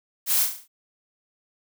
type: noise with echo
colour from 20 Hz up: blue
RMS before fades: -22 dBFS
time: 0.26-0.47 s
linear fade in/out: 50 ms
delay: 35 ms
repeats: 6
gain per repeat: -5 dB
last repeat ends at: 0.68 s
effects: none